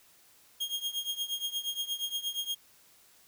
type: tone with tremolo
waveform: 40% pulse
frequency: 3247 Hz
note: G#7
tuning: 40 cents flat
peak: -28 dBFS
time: 0.6-2.55 s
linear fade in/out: 10 ms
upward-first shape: triangle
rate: 8.5 Hz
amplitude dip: 90%
effects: white hiss -61 dBFS RMS until 3.27 s